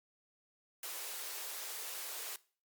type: high-pass noise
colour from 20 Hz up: white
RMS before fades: -43 dBFS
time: 0.83-2.36 s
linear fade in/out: 2 ms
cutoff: 360 Hz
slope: 48 dB/octave
effects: noise-tail reverb RT60 0.4 s tail -20 dB re dry + Opus 48 kbps